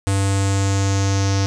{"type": "tone with low-pass filter sweep", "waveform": "square", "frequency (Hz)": 98, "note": "G2", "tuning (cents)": 0, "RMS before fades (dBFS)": -18, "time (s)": [0.07, 1.46], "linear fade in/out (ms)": 0, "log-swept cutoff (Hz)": [8700, 5700], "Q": 4.3, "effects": []}